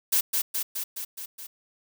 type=noise with echo; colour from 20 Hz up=blue; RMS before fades=-22 dBFS; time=0.12-0.21 s; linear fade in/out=10 ms; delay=210 ms; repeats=6; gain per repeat=-3 dB; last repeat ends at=1.47 s; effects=none